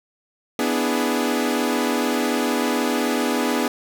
sawtooth chord, E dominant seventh, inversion second, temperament equal, 246.9 / 293.7 / 329.6 / 415.3 Hz, B3 / D4 / E4 / G#4, 0 / 0 / 0 / 0 cents, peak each -19 / -21 / -25 / -22 dBFS, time 0.59-3.68 s, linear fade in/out 2 ms, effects none

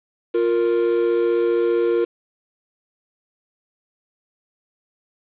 triangle tone pair together, 350.9 / 466.2 Hz, F4 / A#4, +8 / 0 cents, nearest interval perfect fourth, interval 492 cents, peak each -17 dBFS, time 0.34-2.05 s, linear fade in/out 10 ms, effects resampled to 8000 Hz + 7-bit

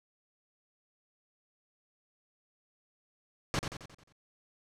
pink noise with echo, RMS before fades -30 dBFS, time 3.54-3.59 s, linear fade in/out 0 ms, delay 89 ms, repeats 6, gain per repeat -6 dB, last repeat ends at 4.124 s, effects low-pass 7000 Hz 12 dB/octave

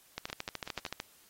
two click trains, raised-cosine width 0.2 ms, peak -23 / -18 dBFS, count 4 / 12, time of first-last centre 0.3-0.864 / 0.18-1.001 s, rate 5.32 / 13.4 Hz, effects white hiss -62 dBFS RMS until 1.29 s + AAC 48 kbps

